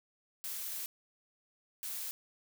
blue noise bursts at uneven times, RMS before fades -40 dBFS, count 2, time 0.44-0.86 / 1.83-2.11 s, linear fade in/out 0 ms, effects none

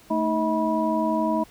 sine tone cluster, 221.8 / 313.2 / 640 / 974 Hz, A3 / D#4 / D#5 / B5, +14 / +11 / +49 / -24 cents, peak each -26 dBFS, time 0.1-1.44 s, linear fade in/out 10 ms, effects pink hiss -52 dBFS RMS until 1.5 s

